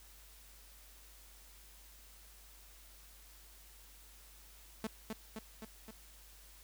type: tone with echo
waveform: sawtooth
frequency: 219.6 Hz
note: A3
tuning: 3 cents flat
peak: -32 dBFS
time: 4.84-4.87 s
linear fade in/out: 2 ms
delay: 260 ms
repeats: 4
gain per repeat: -3 dB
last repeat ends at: 5.91 s
effects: added 50 Hz sine -59 dBFS peak until 6.63 s + white hiss -60 dBFS RMS until 6.63 s